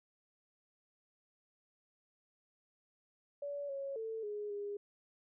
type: tone with pitch steps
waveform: sine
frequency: 572 / 551 / 445.9 / 416.4 / 408 Hz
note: D5 / C#5 / A4 / G#4 / G#4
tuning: -46 / -11 / +23 / +5 / -31 cents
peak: -38 dBFS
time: 3.42-4.77 s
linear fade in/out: 5 ms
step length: 270 ms
effects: none